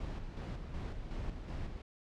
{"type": "noise with tremolo", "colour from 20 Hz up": "brown", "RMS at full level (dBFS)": -39, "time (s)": [0, 1.82], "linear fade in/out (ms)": 5, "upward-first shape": "square", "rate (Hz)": 2.7, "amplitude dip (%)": 45, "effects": ["low-pass 5000 Hz 12 dB/octave"]}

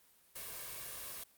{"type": "noise with comb filter", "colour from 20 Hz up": "white", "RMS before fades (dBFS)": -45, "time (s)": [0.35, 1.24], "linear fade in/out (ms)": 10, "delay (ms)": 1.8, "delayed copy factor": 0.55, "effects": ["white hiss -67 dBFS RMS until 1.37 s", "Opus 32 kbps"]}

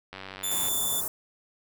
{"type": "click train", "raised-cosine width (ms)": 0.3, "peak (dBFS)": -23, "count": 54, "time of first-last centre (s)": [0.13, 0.684], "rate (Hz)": 95.7}
{"type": "tone", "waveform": "10% pulse", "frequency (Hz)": 3520, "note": "A7", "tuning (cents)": 0, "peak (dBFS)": -20, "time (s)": [0.43, 1.01], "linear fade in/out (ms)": 10}
{"type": "band-stop noise", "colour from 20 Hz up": "white", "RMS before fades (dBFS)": -31, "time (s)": [0.51, 1.08], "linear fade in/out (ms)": 2, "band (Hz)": [1200, 7800], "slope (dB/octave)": 24}
{"effects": []}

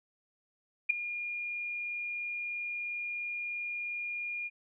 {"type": "tone with ADSR envelope", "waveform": "sine", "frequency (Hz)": 2421, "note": "D#7", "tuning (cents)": -48, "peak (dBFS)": -19, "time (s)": [0.89, 4.5], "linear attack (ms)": 13, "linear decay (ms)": 6, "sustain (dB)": -15, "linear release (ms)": 37, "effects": []}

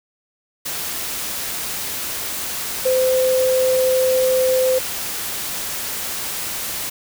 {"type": "tone in noise", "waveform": "sine", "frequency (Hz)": 515, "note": "C5", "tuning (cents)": -28, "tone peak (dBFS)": -14, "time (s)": [2.85, 4.79], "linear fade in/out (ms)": 10, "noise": "white", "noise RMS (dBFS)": -26, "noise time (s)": [0.65, 6.9], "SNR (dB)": 9, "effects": []}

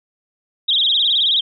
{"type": "tone with vibrato", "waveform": "sine", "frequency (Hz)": 3488, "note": "A7", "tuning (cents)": -16, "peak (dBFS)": -13, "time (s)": [0.68, 1.41], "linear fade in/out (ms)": 10, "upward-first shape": "sine", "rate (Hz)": 19, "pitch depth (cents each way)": 180, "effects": []}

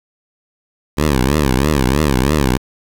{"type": "tone with vibrato", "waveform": "10% pulse", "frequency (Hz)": 69.3, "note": "C#2", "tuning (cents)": 0, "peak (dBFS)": -4, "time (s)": [0.97, 2.58], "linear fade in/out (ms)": 20, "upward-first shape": "triangle", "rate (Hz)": 3.1, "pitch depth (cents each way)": 230, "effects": ["7-bit"]}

